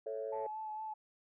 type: chord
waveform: sine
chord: A major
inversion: none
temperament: equal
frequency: 440 / 554.4 / 659.3 Hz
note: A4 / C#5 / E5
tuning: 0 / 0 / 0 cents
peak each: -40 / -40 / -45 dBFS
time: 0.06-0.47 s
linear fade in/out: 5 ms
type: tone with vibrato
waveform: sine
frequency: 865 Hz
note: A5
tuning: 30 cents flat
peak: -39 dBFS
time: 0.32-0.94 s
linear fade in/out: 10 ms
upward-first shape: sine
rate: 4.4 Hz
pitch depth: 21 cents each way
effects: tanh soft clip ceiling -28 dBFS